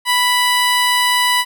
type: tone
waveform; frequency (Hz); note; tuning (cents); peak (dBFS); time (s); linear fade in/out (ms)
15% pulse; 987.8; B5; 0; -6; 0.05-1.45; 50
effects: none